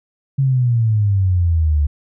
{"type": "exponential sweep", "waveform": "sine", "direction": "down", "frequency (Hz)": [138.59, 71.6], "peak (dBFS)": -12, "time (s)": [0.38, 1.87], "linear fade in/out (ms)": 10, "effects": []}